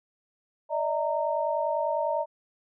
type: tone cluster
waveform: sine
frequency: 591 / 641 / 923 Hz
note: D5 / E5 / A#5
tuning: +11 / -49 / -17 cents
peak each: -29 dBFS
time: 0.69-2.26 s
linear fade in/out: 50 ms
effects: none